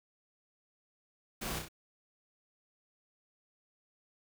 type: noise with echo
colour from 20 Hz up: pink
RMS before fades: -39 dBFS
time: 1.41-1.59 s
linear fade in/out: 10 ms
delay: 32 ms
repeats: 3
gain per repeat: -4 dB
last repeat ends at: 1.686 s
effects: none